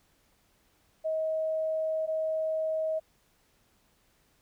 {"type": "tone pair in turn", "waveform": "sine", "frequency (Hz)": [634, 634], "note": ["D#5", "D#5"], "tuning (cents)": [32, 32], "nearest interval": "unison", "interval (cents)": 0, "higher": "neither", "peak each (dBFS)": -27, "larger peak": "neither", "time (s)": [[1.04, 2.07], [2.07, 3]], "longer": "first", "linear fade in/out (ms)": 20, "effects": ["pink hiss -68 dBFS RMS until 4.41 s"]}